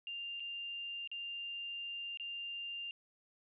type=tone with dropouts; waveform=sine; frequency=2794 Hz; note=F7; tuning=in tune; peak=-40 dBFS; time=0.07-2.91 s; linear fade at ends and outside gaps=1 ms; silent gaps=0.398-0.403 / 1.075-1.115 / 2.173-2.198 s; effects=none